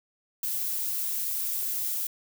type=noise; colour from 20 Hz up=violet; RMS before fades=-30 dBFS; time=0.43-2.07 s; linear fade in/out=2 ms; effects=none

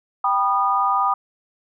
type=chord; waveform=sine; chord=G augmented; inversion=none; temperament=just; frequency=784 / 980 / 1225 Hz; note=G5 / B5 / D#6; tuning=0 / -14 / -27 cents; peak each=-22 / -22 / -19 dBFS; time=0.24-1.14 s; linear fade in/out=5 ms; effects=none

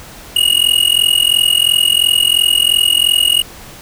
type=tone with amplitude modulation; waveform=square; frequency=2878 Hz; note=F#7; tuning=49 cents flat; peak=-6 dBFS; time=0.36-3.42 s; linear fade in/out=5 ms; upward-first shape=sine; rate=42.9 Hz; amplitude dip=95%; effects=pink hiss -35 dBFS RMS until 3.81 s

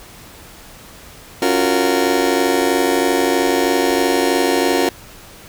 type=chord; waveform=30% pulse; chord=Gb major seventh; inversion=second; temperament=just; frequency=277.5 / 346.9 / 370 / 462.5 Hz; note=Db4 / F4 / Gb4 / Bb4; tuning=+2 / -12 / 0 / -14 cents; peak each=-17 dBFS; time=1.42-4.89 s; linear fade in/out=2 ms; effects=pink hiss -40 dBFS RMS until 5.48 s

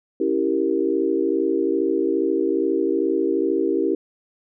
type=chord; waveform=sine; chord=C# diminished seventh; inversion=none; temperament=equal; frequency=277.2 / 329.6 / 392 / 466.2 Hz; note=C#4 / E4 / G4 / Bb4; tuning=0 / 0 / 0 / 0 cents; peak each=-26 / -22 / -22 / -26 dBFS; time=0.2-3.95 s; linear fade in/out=5 ms; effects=none

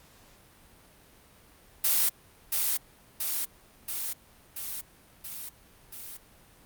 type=noise with echo; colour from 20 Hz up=blue; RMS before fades=-24 dBFS; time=1.84-2.09 s; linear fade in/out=5 ms; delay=680 ms; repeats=6; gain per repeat=-3 dB; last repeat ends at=6.17 s; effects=pink hiss -57 dBFS RMS until 6.65 s + Opus 48 kbps

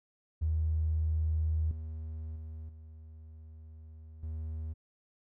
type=tone with level steps; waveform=triangle; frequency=79 Hz; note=D#2; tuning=27 cents sharp; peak=-23 / -35 / -38 / -45 / -33 dBFS; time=0.41-4.74 s; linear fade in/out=20 ms; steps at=1.71 / 2.36 / 2.69 / 4.23 s; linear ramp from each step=2 ms; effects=tanh soft clip ceiling -25 dBFS

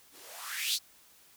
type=noise with band-pass filter sweep; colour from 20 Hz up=violet; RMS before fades=-35 dBFS; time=0.11-0.79 s; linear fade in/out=50 ms; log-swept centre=250 to 4700 Hz; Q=4.3; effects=white hiss -60 dBFS RMS until 1.36 s

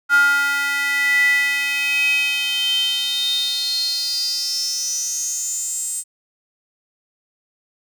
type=tone with high-pass filter sweep; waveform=square; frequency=282.1 Hz; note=C#4; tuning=30 cents sharp; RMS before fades=-20 dBFS; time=0.09-6.04 s; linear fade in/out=50 ms; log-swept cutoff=1400 to 8200 Hz; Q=9.9; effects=none

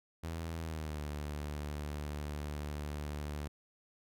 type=tone with pitch glide; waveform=sawtooth; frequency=82.1 to 73.99 Hz; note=E2 to D2; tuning=-6 to +13 cents; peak=-34 dBFS; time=0.23-3.48 s; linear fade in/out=10 ms; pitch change=-181 cents; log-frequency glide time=0.61-1.02 s; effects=none

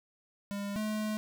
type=tone pair in turn; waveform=square; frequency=201.6 / 214.3 Hz; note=G3 / A3; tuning=+49 / -45 cents; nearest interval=minor second; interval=106 cents; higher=second; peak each=-35 / -32 dBFS; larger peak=second; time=0.51-0.76 / 0.76-1.17 s; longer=second; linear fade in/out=0 ms; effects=none

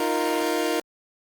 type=chord; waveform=25% pulse; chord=Eb suspended second; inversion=none; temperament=equal; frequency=311.1 / 349.2 / 466.2 Hz; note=Eb4 / F4 / Bb4; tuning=0 / 0 / 0 cents; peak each=-23 dBFS; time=0-0.8 s; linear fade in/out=2 ms; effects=Opus 24 kbps

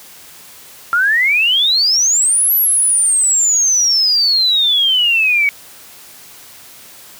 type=exponential two-way sweep; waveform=sine; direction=up then down; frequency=1362 to 12000 to 2232 Hz; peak=-10 dBFS; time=0.93-5.49 s; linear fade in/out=0 ms; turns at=2.54 s; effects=white hiss -39 dBFS RMS until 7.19 s + high-pass 60 Hz 12 dB/octave

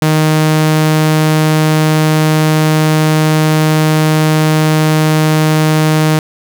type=tone; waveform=sawtooth; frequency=155.56 Hz; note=D#3; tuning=in tune; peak=-4 dBFS; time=0.02-6.19 s; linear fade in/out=2 ms; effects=none

